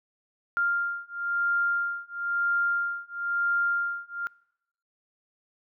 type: beating tone pair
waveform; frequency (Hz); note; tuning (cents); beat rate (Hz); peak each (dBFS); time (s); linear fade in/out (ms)
sine; 1396.9 / 1397.9; F6 / F6; 0 / +1; 1; -28; 0.57-4.27; 0
effects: noise-tail reverb RT60 0.8 s tail -24 dB re dry